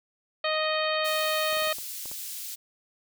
harmonic tone, 622.3 Hz, D#5, in tune, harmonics 1 / 2 / 3 / 4 / 5 / 6 / 7, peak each -28 / -31 / -33 / -34 / -35 / -36 / -36 dBFS, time 0.44-1.73 s, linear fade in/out 5 ms
white high-pass noise, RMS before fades -37 dBFS, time 1.04-2.56 s, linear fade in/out 20 ms, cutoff 3700 Hz, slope 12 dB/octave
clicks, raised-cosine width 1 ms, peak -32 dBFS, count 7, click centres 1.528 / 1.57 / 1.622 / 1.673 / 1.785 / 2.057 / 2.115 s
effects none

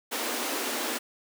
pink high-pass noise, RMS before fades -31 dBFS, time 0.11-0.99 s, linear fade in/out 20 ms, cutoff 230 Hz, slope 96 dB/octave, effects none

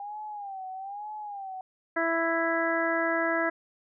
sine tone with vibrato, 800 Hz, G5, 35 cents sharp, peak -35 dBFS, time 0-1.61 s, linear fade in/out 2 ms, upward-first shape sine, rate 1.1 Hz, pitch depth 110 cents each way
harmonic tone, 330.9 Hz, E4, 7 cents sharp, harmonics 1 / 2 / 3 / 4 / 5 / 6, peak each -31 / -29 / -35 / -33 / -30 / -34 dBFS, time 1.96-3.5 s, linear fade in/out 10 ms
effects none

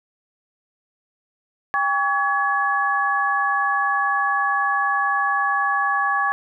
sine tone cluster, 800 / 1131 / 1691 Hz, G5 / C#6 / G#6, +35 / +34 / +31 cents, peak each -24 / -21 / -22 dBFS, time 1.74-6.32 s, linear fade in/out 0 ms, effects none

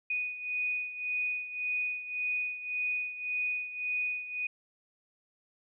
sine beating tone pair, 2480 / 2481.8 Hz, D#7 / D#7, -6 / -5 cents, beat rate 1.8 Hz, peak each -32 / -37 dBFS, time 0.1-4.47 s, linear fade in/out 5 ms, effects none

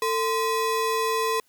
square ring-modulated tone, 740 Hz, F#5, in tune, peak -20 dBFS, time 0.02-1.4 s, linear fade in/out 2 ms, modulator 293 Hz, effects white hiss -65 dBFS RMS until 1.48 s

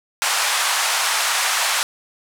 pink band-pass noise, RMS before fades -20 dBFS, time 0.22-1.83 s, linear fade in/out 0 ms, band 820 to 11000 Hz, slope 24 dB/octave, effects none

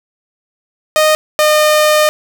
sawtooth tone pair in turn, 618 / 609.1 Hz, D#5 / D#5, -12 / -37 cents, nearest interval unison, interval 25 cents, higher first, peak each -4 dBFS, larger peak neither, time 0.96-1.15 / 1.39-2.09 s, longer second, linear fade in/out 0 ms, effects none

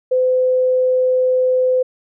sine tone, 510 Hz, C5, 44 cents flat, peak -12 dBFS, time 0.11-1.83 s, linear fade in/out 10 ms, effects none

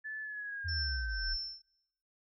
sine tone with pitch glide, 1738 to 1548.4 Hz, A6 to G6, -22 to -22 cents, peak -38 dBFS, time 0.04-1.34 s, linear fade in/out 20 ms, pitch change -200 cents, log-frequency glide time 0.21-0.92 s
sine linear sweep, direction down, 87.31 to 35.81 Hz, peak -35 dBFS, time 0.64-1.37 s, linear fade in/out 20 ms
sine tone with tremolo, 5360 Hz, E8, 28 cents sharp, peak -32 dBFS, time 0.68-1.62 s, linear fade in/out 10 ms, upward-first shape triangle, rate 1.9 Hz, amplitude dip 95%
effects noise-tail reverb RT60 0.7 s tail -19 dB re dry

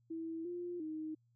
sine tone with pitch steps, 326.7 / 351.2 / 312.4 Hz, E4 / F4 / D#4, -15 / +10 / +7 cents, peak -39 dBFS, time 0.1-1.15 s, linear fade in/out 10 ms, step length 350 ms, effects added 118 Hz sine -70 dBFS peak until 1.35 s

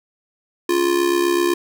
square tone with amplitude modulation, 349.2 Hz, F4, in tune, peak -13 dBFS, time 0.69-1.54 s, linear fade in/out 5 ms, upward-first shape sine, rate 67.9 Hz, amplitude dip 70%, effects none

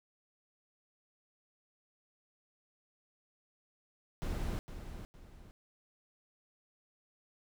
brown noise with echo, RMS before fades -36 dBFS, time 4.22-4.59 s, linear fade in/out 0 ms, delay 460 ms, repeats 2, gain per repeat -9 dB, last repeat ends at 5.51 s, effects none

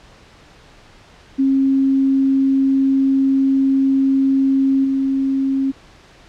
sine tone with level steps, 270 Hz, C#4, 45 cents flat, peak -12 / -15 dBFS, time 1.38-5.72 s, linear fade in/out 20 ms, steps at 4.84 s, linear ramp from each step 10 ms, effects pink hiss -46 dBFS RMS until 6.28 s + low-pass 5000 Hz 12 dB/octave

